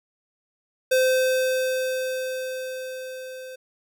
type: tone with level ramp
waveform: square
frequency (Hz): 516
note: C5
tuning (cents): -24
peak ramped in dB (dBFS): -17 to -37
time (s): 0.91-3.56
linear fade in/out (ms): 10
effects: none